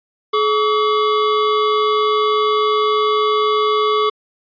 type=tone pair together; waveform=square; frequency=425.9 / 1138 Hz; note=G#4 / C#6; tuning=+44 / +45 cents; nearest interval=octave + perfect fourth; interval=1701 cents; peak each=-17 dBFS; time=0.33-4.1 s; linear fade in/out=10 ms; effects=resampled to 11025 Hz